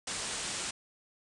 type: low-pass noise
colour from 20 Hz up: white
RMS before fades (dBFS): -37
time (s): 0.07-0.71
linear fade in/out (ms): 5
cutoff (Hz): 9400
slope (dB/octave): 96
effects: none